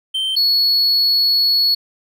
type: tone pair in turn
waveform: triangle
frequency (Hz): 3118 / 4380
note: G7 / C#8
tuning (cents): -10 / -22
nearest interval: tritone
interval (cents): 588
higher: second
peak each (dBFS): -16 / -11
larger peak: second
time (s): 0.14-0.36 / 0.36-1.75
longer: second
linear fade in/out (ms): 10
effects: none